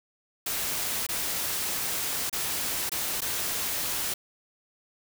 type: noise with dropouts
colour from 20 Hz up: white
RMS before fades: -30 dBFS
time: 0.46-4.14 s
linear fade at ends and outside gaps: 5 ms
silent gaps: 1.067-1.088 / 2.297-2.327 / 2.895-2.917 / 3.207-3.217 s
effects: none